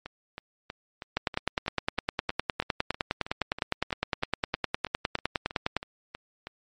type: two click trains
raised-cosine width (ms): 0.3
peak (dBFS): -21 / -9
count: 21 / 46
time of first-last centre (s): 0.06-6.47 / 1.17-5.767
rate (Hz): 3.12 / 9.79
effects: MP3 48 kbps